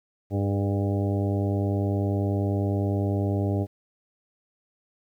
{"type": "harmonic tone with a mistuned harmonic", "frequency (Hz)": 100, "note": "G2", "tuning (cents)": 35, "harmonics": [1, 2, 3, 4, 5, 6, 7, 8], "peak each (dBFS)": [-24, -31, -30, -33, -38, -35, -41, -41], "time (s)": [0.3, 3.67], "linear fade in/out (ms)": 50, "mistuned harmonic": 5, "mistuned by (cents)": -35, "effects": ["10-bit"]}